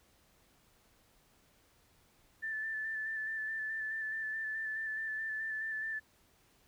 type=tone with vibrato; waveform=sine; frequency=1760 Hz; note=A6; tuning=in tune; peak=-35 dBFS; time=2.42-6 s; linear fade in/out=20 ms; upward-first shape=square; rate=4.7 Hz; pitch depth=18 cents each way; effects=pink hiss -68 dBFS RMS until 6.67 s